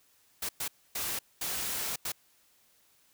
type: noise bursts at uneven times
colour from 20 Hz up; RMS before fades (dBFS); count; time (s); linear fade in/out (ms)
white; -34; 5; 0.42-0.49 / 0.6-0.68 / 0.95-1.19 / 1.41-1.96 / 2.05-2.12; 5
effects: white hiss -66 dBFS RMS until 3.13 s